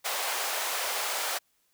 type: high-pass noise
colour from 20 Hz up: pink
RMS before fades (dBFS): -31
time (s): 0.04-1.39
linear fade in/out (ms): 20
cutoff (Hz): 560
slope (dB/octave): 24
effects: white hiss -71 dBFS RMS until 1.73 s